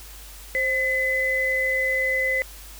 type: tone pair together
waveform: sine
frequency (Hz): 526.8 / 2018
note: C5 / B6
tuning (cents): +12 / +37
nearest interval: octave + major seventh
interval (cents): 2325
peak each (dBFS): -27 / -21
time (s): 0.55-2.42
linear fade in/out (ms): 0
effects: added 50 Hz sine -42 dBFS peak until 2.79 s + white hiss -44 dBFS RMS until 2.79 s